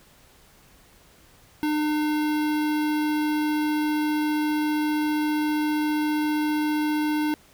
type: tone with notch filter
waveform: square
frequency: 302.5 Hz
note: D#4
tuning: 49 cents flat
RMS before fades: -24 dBFS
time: 1.63-7.34 s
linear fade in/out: 0 ms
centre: 7100 Hz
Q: 1
effects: pink hiss -55 dBFS RMS until 7.53 s